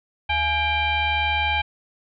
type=tone with frequency modulation; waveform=sine; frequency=1603 Hz; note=G6; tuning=38 cents sharp; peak=-19 dBFS; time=0.29-1.62 s; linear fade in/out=10 ms; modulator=763 Hz; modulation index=1.9; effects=none